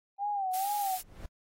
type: tone with vibrato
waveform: sine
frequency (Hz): 784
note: G5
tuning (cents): 0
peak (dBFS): -29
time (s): 0.18-0.99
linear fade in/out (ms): 50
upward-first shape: sine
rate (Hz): 2.2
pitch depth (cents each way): 98
type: noise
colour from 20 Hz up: blue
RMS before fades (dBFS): -39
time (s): 0.53-1.02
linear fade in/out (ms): 10
type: noise with exponential growth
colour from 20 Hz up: brown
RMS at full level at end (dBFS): -39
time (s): 0.8-1.26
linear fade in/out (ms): 5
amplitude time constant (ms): 98
effects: AAC 48 kbps